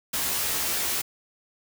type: noise with comb filter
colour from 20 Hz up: white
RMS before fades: -27 dBFS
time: 0.13-1.02 s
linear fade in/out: 10 ms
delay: 15 ms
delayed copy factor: +1
effects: none